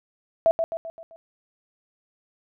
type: tone with echo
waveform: sine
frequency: 659.3 Hz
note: E5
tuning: in tune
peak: -14 dBFS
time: 0.46-0.51 s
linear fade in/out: 0 ms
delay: 130 ms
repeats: 5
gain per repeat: -6 dB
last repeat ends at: 1.16 s
effects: none